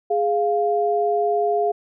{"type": "tone pair together", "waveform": "sine", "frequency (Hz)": [415.3, 698.5], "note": ["G#4", "F5"], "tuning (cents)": [0, 0], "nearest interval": "major sixth", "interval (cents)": 900, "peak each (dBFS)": -20, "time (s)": [0.1, 1.72], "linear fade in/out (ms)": 10, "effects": []}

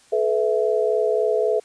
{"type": "chord", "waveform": "sine", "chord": "A suspended second", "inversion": "none", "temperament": "equal with one note detuned", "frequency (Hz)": [430.2, 493.9, 659.3], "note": ["A4", "B4", "E5"], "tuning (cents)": [-39, 0, 0], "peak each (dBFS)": [-20, -23, -23], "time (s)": [0.12, 1.6], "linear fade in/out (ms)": 10, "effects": ["white hiss -54 dBFS RMS until 1.64 s", "resampled to 22050 Hz"]}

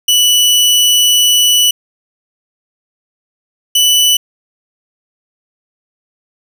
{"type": "tone pair in turn", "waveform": "sawtooth", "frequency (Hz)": [2960, 2975], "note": ["F#7", "F#7"], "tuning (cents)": [0, 9], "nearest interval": "unison", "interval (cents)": 9, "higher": "second", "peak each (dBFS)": -4, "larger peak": "neither", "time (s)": [[0.08, 1.71], [3.75, 4.17]], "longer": "first", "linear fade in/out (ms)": 5, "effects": []}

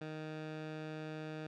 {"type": "tone with low-pass filter", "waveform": "15% pulse", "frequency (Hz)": 155.5, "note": "D#3", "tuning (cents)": -1, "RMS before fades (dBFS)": -44, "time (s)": [0.01, 1.47], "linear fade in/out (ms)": 5, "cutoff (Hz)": 3500, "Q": 0.8, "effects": []}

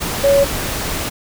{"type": "tone in noise", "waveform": "sine", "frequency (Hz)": 559, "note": "C#5", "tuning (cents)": 14, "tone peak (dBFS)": -9, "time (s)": [0.23, 0.45], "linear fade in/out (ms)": 20, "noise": "pink", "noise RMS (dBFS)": -22, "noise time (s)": [0, 1.1], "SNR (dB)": 10, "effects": []}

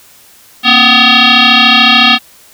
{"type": "tone with frequency modulation", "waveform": "sine", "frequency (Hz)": 233.1, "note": "A#3", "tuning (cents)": 0, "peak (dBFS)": -3, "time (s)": [0.63, 2.19], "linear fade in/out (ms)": 50, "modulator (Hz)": 500, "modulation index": 7.6, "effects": ["white hiss -41 dBFS RMS until 2.53 s"]}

